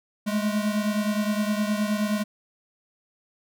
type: beating tone pair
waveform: square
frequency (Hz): 207.7 / 217.3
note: G#3 / A3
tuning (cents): 0 / -21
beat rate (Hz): 9.6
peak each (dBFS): -25 / -29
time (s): 0.26-2.24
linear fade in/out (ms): 20
effects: none